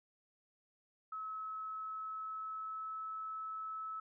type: tone with pitch glide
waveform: sine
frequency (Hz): 1290 to 1301.2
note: E6 to E6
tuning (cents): -38 to -23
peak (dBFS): -40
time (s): 1.12-4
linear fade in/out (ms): 5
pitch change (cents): +15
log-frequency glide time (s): 1.25-3.08
effects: none